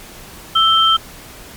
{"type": "tone pair together", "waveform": "sine", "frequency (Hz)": [1320, 3140], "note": ["E6", "G7"], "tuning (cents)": [2, 2], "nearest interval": "octave + minor third", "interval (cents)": 1500, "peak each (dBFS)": -12, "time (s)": [0.55, 0.97], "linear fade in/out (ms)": 10, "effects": ["pink hiss -37 dBFS RMS until 1.56 s", "MP3 96 kbps"]}